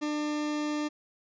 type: tone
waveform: 40% pulse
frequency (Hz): 299.2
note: D4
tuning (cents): +32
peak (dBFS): -28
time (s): 0.01-0.89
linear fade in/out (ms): 20
effects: resampled to 16000 Hz